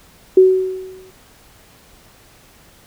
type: tone with exponential decay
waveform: sine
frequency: 374.8 Hz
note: F#4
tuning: 22 cents sharp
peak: -3 dBFS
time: 0.37-1.11 s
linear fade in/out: 5 ms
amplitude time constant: 160 ms
effects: pink hiss -48 dBFS RMS until 2.86 s